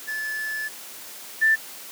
triangle / sine tone pair in turn, 1735 / 1771.5 Hz, A6 / A6, -25 / +11 cents, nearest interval unison, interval 36 cents, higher second, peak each -25 / -15 dBFS, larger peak second, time 0.07-0.69 / 1.41-1.56 s, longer first, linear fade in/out 20 ms, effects white hiss -40 dBFS RMS until 1.91 s + high-pass 200 Hz 12 dB/octave

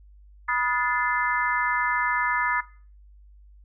sine tone cluster, 976 / 1248 / 1440 / 1742 / 2072 Hz, B5 / D#6 / F#6 / A6 / C7, -21 / +5 / -47 / -18 / -17 cents, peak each -28 / -28 / -33 / -26 / -31 dBFS, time 0.48-2.61 s, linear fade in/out 10 ms, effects noise-tail reverb RT60 0.4 s tail -19 dB re dry + added 50 Hz sine -48 dBFS peak until 3.64 s

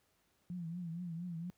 sine tone with vibrato, 171.3 Hz, F3, 33 cents flat, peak -39 dBFS, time 0.5-1.5 s, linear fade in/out 0 ms, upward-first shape triangle, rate 4.3 Hz, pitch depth 110 cents each way, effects pink hiss -75 dBFS RMS until 1.57 s + high-pass 60 Hz 12 dB/octave

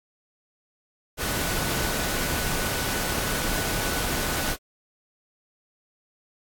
sine tone in noise, 1485 Hz, F#6, 6 cents sharp, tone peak -36 dBFS, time 1.17-4.57 s, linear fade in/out 50 ms, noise pink, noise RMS -27 dBFS, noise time 1.17-4.57 s, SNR -12 dB, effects AAC 64 kbps

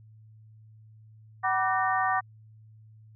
sine tone cluster, 754 / 972 / 1174 / 1510 / 1836 Hz, F#5 / B5 / D6 / F#6 / A#6, +32 / -28 / -1 / +35 / -27 cents, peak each -27 / -33 / -28 / -35 / -31 dBFS, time 1.43-2.21 s, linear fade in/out 20 ms, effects added 109 Hz sine -50 dBFS peak until 3.15 s

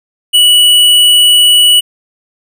square tone, 2944 Hz, F#7, 9 cents flat, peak -4 dBFS, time 0.33-1.81 s, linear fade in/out 20 ms, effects none

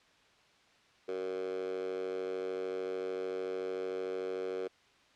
10% pulse tone with high-pass filter, 93.4 Hz, F#2, 17 cents sharp, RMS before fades -37 dBFS, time 1.08-4.68 s, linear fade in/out 10 ms, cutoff 420 Hz, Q 7.4, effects white hiss -64 dBFS RMS until 5.15 s + low-pass 4000 Hz 12 dB/octave

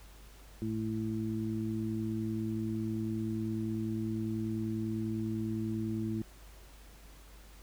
harmonic tone, 110.1 Hz, A2, 2 cents sharp, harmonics 1 / 2 / 3, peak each -37 / -35 / -37 dBFS, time 0.62-6.22 s, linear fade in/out 0 ms, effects added 50 Hz sine -52 dBFS peak until 7.62 s + pink hiss -58 dBFS RMS until 7.62 s

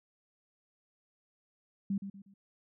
sine tone with echo, 197.2 Hz, G3, 11 cents sharp, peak -29 dBFS, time 1.9-1.98 s, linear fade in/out 5 ms, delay 120 ms, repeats 3, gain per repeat -9 dB, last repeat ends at 2.34 s, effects none

